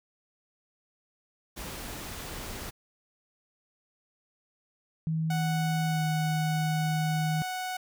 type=noise; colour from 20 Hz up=pink; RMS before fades=-39 dBFS; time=1.56-2.71 s; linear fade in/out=20 ms
type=tone with pitch glide; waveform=sine; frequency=160 to 156.53 Hz; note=D#3 to D#3; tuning=+49 to +11 cents; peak=-26 dBFS; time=5.07-7.42 s; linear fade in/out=0 ms; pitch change=-38 cents; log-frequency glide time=5.87-6.03 s
type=tone; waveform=sawtooth; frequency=740 Hz; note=F#5; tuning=in tune; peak=-28 dBFS; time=5.3-7.77 s; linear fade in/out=5 ms
effects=none